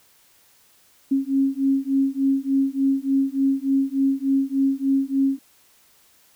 sine beating tone pair, 270 / 273.4 Hz, C#4 / C#4, -45 / -24 cents, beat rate 3.4 Hz, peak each -21 dBFS, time 1.11-5.39 s, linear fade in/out 10 ms, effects white hiss -57 dBFS RMS until 6.35 s

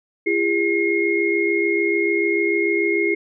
sine tone cluster, 338.8 / 405.6 / 2149 Hz, E4 / G#4 / C7, +48 / -41 / +46 cents, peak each -21 dBFS, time 0.26-3.15 s, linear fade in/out 10 ms, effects none

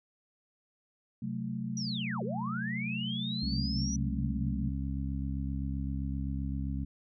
sine chord, F# diminished, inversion second, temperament equal, 130.81 / 185 / 220 Hz, C3 / F#3 / A3, 0 / 0 / 0 cents, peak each -38 / -38 / -36 dBFS, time 1.22-4.69 s, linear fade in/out 5 ms
sine linear two-way sweep, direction down then up, 5920 to 351.3 to 5920 Hz, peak -36 dBFS, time 1.77-3.96 s, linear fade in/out 2 ms, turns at 2.23 s
harmonic tone, 67.7 Hz, C#2, 40 cents flat, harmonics 1 / 2 / 3 / 4, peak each -34 / -37 / -39 / -40 dBFS, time 3.42-6.85 s, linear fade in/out 10 ms
effects none

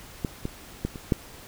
clicks, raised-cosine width 3 ms, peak -13 / -16 / -13 / -24 / -7 dBFS, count 5, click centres 0.248 / 0.454 / 0.85 / 0.958 / 1.122 s, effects pink hiss -46 dBFS RMS until 1.47 s

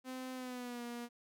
sawtooth tone with pitch glide, 257.4 to 238.8 Hz, C4 to A#3, -28 to +42 cents, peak -38 dBFS, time 0.04-1.09 s, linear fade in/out 50 ms, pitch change -130 cents, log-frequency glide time 0.34-0.83 s, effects none

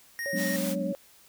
square tone, 1864.7 Hz, A#6, in tune, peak -32 dBFS, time 0.19-0.56 s, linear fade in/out 0 ms
sine tone with vibrato, 554.4 Hz, C#5, in tune, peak -32 dBFS, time 0.26-0.95 s, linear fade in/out 0 ms, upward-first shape sine, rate 8.2 Hz, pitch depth 25 cents each way
sine chord, G# half-diminished seventh, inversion third, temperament equal, 185 / 207.7 / 246.9 / 293.7 Hz, F#3 / G#3 / B3 / D4, 0 / 0 / 0 / 0 cents, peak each -32 / -34 / -36 / -35 dBFS, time 0.33-0.93 s, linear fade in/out 5 ms
white high-pass noise, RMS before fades -36 dBFS, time 0.35-0.76 s, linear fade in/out 50 ms, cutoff 530 Hz, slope 96 dB/octave
effects white hiss -57 dBFS RMS until 1.28 s

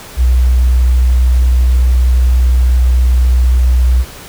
sine tone, 62.2 Hz, B1, 13 cents sharp, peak -6 dBFS, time 0.16-4.05 s, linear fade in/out 50 ms, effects pink hiss -32 dBFS RMS until 4.28 s

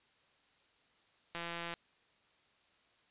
click train, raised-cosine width 0.3 ms, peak -25 dBFS, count 67, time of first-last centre 1.35-1.738 s, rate 170 Hz, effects white hiss -70 dBFS RMS until 3.1 s + resampled to 8000 Hz

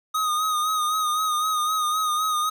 square tone with vibrato, 1244.5 Hz, D#6, in tune, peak -22 dBFS, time 0.14-2.5 s, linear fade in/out 10 ms, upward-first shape sine, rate 3.9 Hz, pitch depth 42 cents each way, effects 9-bit

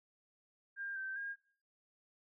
sine tone with pitch steps, 1601 / 1554 / 1621 Hz, G6 / G6 / G#6, +36 / -16 / -42 cents, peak -39 dBFS, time 0.76-1.36 s, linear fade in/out 50 ms, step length 200 ms, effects noise-tail reverb RT60 0.6 s tail -26 dB re dry

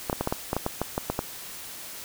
clicks, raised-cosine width 1 ms, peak -11 dBFS, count 12, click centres 0.098 / 0.129 / 0.21 / 0.274 / 0.325 / 0.531 / 0.566 / 0.664 / 0.816 / 0.979 / 1.1 / 1.191 s, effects white hiss -40 dBFS RMS until 2.04 s

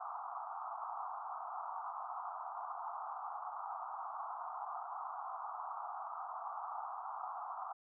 pink band-pass noise, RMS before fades -44 dBFS, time 0-7.73 s, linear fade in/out 10 ms, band 710 to 1300 Hz, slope 96 dB/octave, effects none

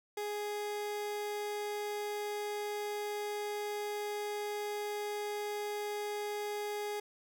30% pulse tone, 415.3 Hz, G#4, in tune, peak -33 dBFS, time 0.17-7 s, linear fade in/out 5 ms, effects none

